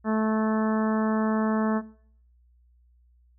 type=harmonic tone; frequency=218.2 Hz; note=A3; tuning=14 cents flat; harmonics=1 / 2 / 3 / 4 / 5 / 6 / 7 / 8; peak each=-23 / -31 / -32 / -35 / -35 / -37 / -42 / -40 dBFS; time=0.04-1.82 s; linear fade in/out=50 ms; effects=noise-tail reverb RT60 0.6 s tail -20 dB re dry + added 60 Hz sine -57 dBFS peak until 3.38 s